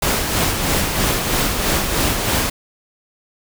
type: noise with tremolo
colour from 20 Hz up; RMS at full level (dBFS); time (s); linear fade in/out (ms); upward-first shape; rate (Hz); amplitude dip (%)
pink; -17; 0.02-2.5; 5; sine; 3.1; 40
effects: none